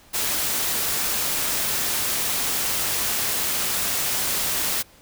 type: noise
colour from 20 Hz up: white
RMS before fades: -24 dBFS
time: 0.13-4.83 s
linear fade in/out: 20 ms
effects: pink hiss -52 dBFS RMS until 5.01 s